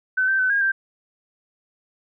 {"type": "tone with pitch steps", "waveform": "sine", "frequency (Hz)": [1518, 1558, 1516, 1627, 1576], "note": ["F#6", "G6", "F#6", "G#6", "G6"], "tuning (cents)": [44, -11, 42, -36, 9], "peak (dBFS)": -17, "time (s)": [0.17, 0.72], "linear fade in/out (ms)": 10, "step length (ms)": 110, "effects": []}